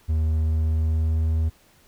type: tone with pitch glide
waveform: triangle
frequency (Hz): 78.7 to 79.84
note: D#2 to D#2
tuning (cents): +20 to +45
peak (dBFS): -17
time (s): 0.08-1.5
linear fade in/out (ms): 20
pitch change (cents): +25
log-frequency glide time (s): 0.31-1.25
effects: pink hiss -57 dBFS RMS until 1.87 s